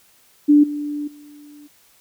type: tone with level steps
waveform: sine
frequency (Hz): 293.7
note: D4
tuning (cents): 0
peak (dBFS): -8 / -23 / -40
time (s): 0.48-1.68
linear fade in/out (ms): 20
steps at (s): 0.63 / 1.07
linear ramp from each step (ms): 10
effects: white hiss -55 dBFS RMS until 2 s